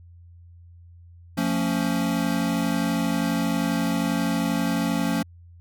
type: chord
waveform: square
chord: F augmented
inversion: none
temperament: equal with one note detuned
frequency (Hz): 174.61 / 224.8 / 277.2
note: F3 / A3 / C#4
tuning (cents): 0 / +37 / 0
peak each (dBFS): -27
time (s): 1.37-5.23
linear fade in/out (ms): 10
effects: added 86 Hz sine -45 dBFS peak until 5.6 s